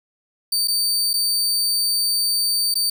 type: tone with dropouts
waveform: sawtooth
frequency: 4600 Hz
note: D8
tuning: 37 cents flat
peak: -15 dBFS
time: 0.52-2.9 s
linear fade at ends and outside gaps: 5 ms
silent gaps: 0.675-0.681 / 1.133-1.138 / 2.742-2.754 s
effects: none